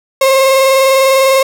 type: tone with vibrato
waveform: 35% pulse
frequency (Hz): 534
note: C5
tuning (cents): +35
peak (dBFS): -5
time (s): 0.21-1.43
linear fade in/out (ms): 5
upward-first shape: sine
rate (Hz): 20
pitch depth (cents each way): 33
effects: none